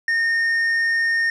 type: tone with tanh clipping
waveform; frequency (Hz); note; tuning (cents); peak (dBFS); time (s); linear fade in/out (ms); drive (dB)
sine; 1834; A#6; -29; -18; 0.08-1.3; 2; 5
effects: none